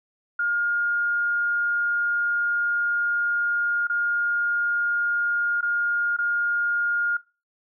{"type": "tone with dropouts", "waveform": "sine", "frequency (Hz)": 1418, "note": "F6", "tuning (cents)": 26, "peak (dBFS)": -21, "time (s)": [0.39, 7.17], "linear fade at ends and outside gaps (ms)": 5, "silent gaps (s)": [[3.871, 3.897], [5.61, 5.627], [6.166, 6.186]], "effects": ["noise-tail reverb RT60 0.3 s tail -20 dB re dry"]}